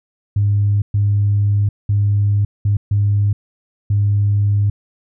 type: tone bursts at uneven times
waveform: sine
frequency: 102.1 Hz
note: G#2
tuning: 29 cents flat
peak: -11 dBFS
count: 6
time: 0.36-0.82 / 0.94-1.69 / 1.89-2.45 / 2.65-2.77 / 2.91-3.33 / 3.9-4.7 s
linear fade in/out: 5 ms
effects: tanh soft clip ceiling -7 dBFS